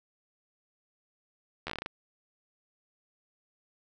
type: slowing click train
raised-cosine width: 0.3 ms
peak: -19 dBFS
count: 9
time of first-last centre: 1.67-1.861 s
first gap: 12 ms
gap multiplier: 1.19
effects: none